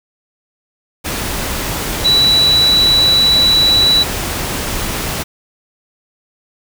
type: tone in noise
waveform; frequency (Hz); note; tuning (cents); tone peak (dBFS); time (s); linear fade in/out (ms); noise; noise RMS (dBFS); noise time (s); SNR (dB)
sine; 3940; B7; -5; -8; 2.04-4.04; 20; pink; -20; 1.04-5.24; +9
effects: none